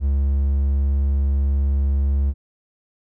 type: tone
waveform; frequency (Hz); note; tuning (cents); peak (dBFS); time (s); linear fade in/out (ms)
triangle; 69.3; C#2; 0; -14; 0-2.34; 50
effects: none